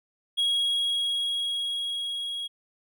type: tone with level ramp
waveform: triangle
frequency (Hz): 3306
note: G#7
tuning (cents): -9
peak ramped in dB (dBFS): -20 to -29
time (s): 0.37-2.48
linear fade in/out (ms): 20
effects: none